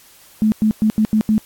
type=tone bursts at uneven times; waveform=sine; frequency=216.2 Hz; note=A3; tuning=30 cents flat; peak=-11 dBFS; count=6; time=0.42-0.52 / 0.62-0.71 / 0.82-0.9 / 0.98-1.05 / 1.13-1.21 / 1.29-1.38 s; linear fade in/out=0 ms; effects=white hiss -47 dBFS RMS until 1.45 s + AAC 64 kbps